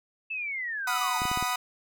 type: linear sweep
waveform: sine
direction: down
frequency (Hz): 2659 to 867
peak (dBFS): -30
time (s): 0.3-1.18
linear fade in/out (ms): 10
type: chord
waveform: sawtooth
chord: B major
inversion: second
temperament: equal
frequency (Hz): 740 / 987.8 / 1244.5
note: F#5 / B5 / D#6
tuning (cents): 0 / 0 / 0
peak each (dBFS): -29 / -27 / -27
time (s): 0.87-1.56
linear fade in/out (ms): 5
type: clicks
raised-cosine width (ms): 3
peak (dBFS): -22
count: 5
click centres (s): 1.219 / 1.254 / 1.315 / 1.374 / 1.426
effects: none